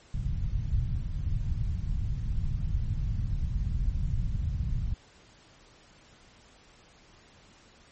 pink low-pass noise, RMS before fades -29 dBFS, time 0.14-4.94 s, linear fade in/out 5 ms, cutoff 140 Hz, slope 24 dB/octave, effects pink hiss -57 dBFS RMS until 7.91 s + MP3 32 kbps

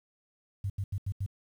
sine tone bursts, 98 Hz, G2, in tune, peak -29 dBFS, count 5, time 0.64-1.263 s, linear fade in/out 5 ms, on 59 ms, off 82 ms, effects 10-bit

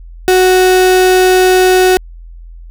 35% pulse tone, 370 Hz, F#4, in tune, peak -4 dBFS, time 0.28-1.97 s, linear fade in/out 0 ms, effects added 42 Hz sine -29 dBFS peak until 2.7 s

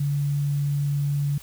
sine tone, 143.2 Hz, D3, 43 cents flat, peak -21 dBFS, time 0-1.38 s, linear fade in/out 5 ms, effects added 69 Hz sine -51 dBFS peak until 1.42 s + white hiss -47 dBFS RMS until 1.42 s

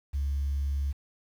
sine tone, 70 Hz, C#2, 18 cents sharp, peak -25 dBFS, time 0.13-0.93 s, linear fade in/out 20 ms, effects tanh soft clip ceiling -23 dBFS + 9-bit

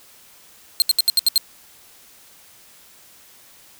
sawtooth tone bursts, 4186 Hz, C8, in tune, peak -9 dBFS, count 7, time 0.8-1.378 s, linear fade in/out 0 ms, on 20 ms, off 73 ms, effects white hiss -49 dBFS RMS until 3.79 s

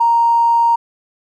triangle tone with tanh clipping, 932.3 Hz, A#5, in tune, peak -9 dBFS, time 0-0.76 s, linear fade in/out 10 ms, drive 2 dB, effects none

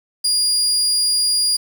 30% pulse tone, 4841 Hz, D#8, 48 cents flat, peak -12 dBFS, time 0.24-1.57 s, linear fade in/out 10 ms, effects 7-bit

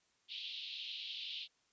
white band-pass noise, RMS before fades -45 dBFS, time 0.28-1.48 s, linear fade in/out 50 ms, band 2800 to 4000 Hz, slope 48 dB/octave, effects white hiss -75 dBFS RMS until 1.72 s + resampled to 16000 Hz

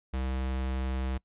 square tone, 65.1 Hz, C2, 8 cents flat, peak -30 dBFS, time 0.13-1.18 s, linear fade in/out 10 ms, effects noise-tail reverb RT60 0.1 s tail -23 dB re dry + resampled to 8000 Hz

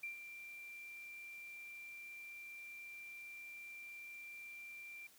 sine tone with ADSR envelope, 2365 Hz, D7, 12 cents sharp, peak -40 dBFS, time 0.03-5.07 s, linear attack 6 ms, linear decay 120 ms, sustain -9 dB, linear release 4 ms, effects white hiss -65 dBFS RMS until 5.18 s + high-pass 60 Hz 12 dB/octave

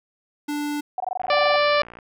square tone, 293.7 Hz, D4, in tune, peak -25 dBFS, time 0.48-0.81 s, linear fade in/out 10 ms
sine tone bursts, 742 Hz, F#5, 5 cents sharp, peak -22 dBFS, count 14, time 0.98-1.561 s, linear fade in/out 2 ms, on 22 ms, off 21 ms
click train, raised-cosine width 0.5 ms, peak -26 dBFS, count 47, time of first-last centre 1.2-1.988 s, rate 58.4 Hz
harmonic tone, 587.3 Hz, D5, in tune, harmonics 1 / 2 / 3 / 4 / 5 / 6 / 7 / 8 / 9, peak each -19 / -22 / -27 / -26 / -31 / -34 / -32 / -35 / -38 dBFS, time 1.3-1.82 s, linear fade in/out 2 ms
effects none

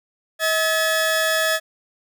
sawtooth tone pair together, 640 / 1708.6 Hz, D#5 / G#6, +49 / +49 cents, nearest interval octave + perfect fourth, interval 1700 cents, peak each -17 dBFS, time 0.39-1.6 s, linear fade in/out 50 ms, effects none

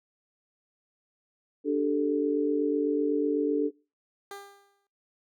sine chord, D suspended fourth, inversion none, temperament equal, 293.7 / 392 / 440 Hz, D4 / G4 / A4, 0 / 0 / 0 cents, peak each -26 / -32 / -27 dBFS, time 1.64-3.71 s, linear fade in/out 50 ms
15% pulse tone with exponential decay, 400 Hz, G4, 35 cents sharp, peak -31 dBFS, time 4.31-4.87 s, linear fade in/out 2 ms, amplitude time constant 120 ms
effects noise-tail reverb RT60 0.3 s tail -21 dB re dry

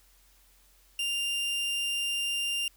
40% pulse tone, 2794 Hz, F7, in tune, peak -27 dBFS, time 0.99-2.68 s, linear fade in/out 2 ms, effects added 45 Hz sine -62 dBFS peak until 2.76 s + white hiss -63 dBFS RMS until 2.76 s

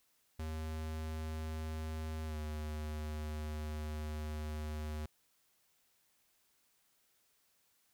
square tone with pitch glide, 78.8 to 76.38 Hz, D#2 to D#2, +23 to -31 cents, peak -39 dBFS, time 0.39-5.06 s, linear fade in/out 5 ms, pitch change -54 cents, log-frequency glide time 2.26-2.37 s, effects white hiss -74 dBFS RMS until 7.93 s

